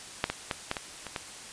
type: clicks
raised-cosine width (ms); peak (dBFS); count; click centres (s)
0.3; -8 / -13 / -12 / -12 / -16 / -20 / -15; 7; 0.241 / 0.3 / 0.512 / 0.714 / 0.768 / 1.067 / 1.162
effects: white hiss -44 dBFS RMS until 1.52 s + resampled to 22050 Hz